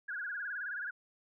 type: tone with vibrato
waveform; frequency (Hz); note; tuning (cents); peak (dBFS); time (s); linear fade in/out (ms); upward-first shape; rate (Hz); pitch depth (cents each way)
sine; 1549; G6; -21; -36; 0.08-0.91; 10; sine; 19; 150
effects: none